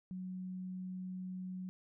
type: tone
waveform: sine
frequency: 184.7 Hz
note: F#3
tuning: 3 cents flat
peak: -40 dBFS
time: 0.11-1.69 s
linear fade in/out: 0 ms
effects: none